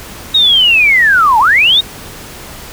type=linear two-way sweep; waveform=sine; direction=down then up; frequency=3807 to 834 to 3807 Hz; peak=-5 dBFS; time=0.34-1.81 s; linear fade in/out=10 ms; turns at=1.39 s; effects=pink hiss -30 dBFS RMS until 2.72 s